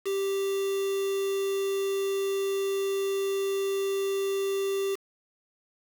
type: tone with quantisation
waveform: triangle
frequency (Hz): 392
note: G4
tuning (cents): 0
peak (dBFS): -24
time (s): 0.05-4.96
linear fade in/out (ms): 20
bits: 6
effects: none